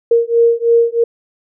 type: beating tone pair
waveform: sine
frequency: 464.5 / 467.6 Hz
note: A#4 / A#4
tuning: -6 / +5 cents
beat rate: 3.1 Hz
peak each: -12 dBFS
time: 0.11-1.04 s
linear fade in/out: 5 ms
effects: none